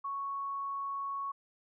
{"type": "tone", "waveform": "sine", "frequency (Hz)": 1108.7, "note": "C#6", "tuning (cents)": 0, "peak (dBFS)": -34, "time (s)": [0.04, 1.32], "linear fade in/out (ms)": 10, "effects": []}